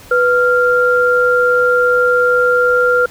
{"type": "tone pair together", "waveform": "sine", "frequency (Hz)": [493.9, 1391.3], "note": ["B4", "F6"], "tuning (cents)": [0, -7], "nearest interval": "octave + tritone", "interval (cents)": 1793, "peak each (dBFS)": -12, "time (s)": [0.11, 3.06], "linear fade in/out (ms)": 5, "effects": ["pink hiss -39 dBFS RMS until 3.1 s"]}